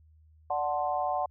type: chord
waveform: sine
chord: D dominant seventh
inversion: none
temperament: equal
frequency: 587.3 / 740 / 880 / 1046.5 Hz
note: D5 / F#5 / A5 / C6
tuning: 0 / 0 / 0 / 0 cents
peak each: -34 / -29 / -35 / -35 dBFS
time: 0.5-1.26 s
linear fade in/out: 5 ms
effects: added 78 Hz sine -56 dBFS peak until 1.3 s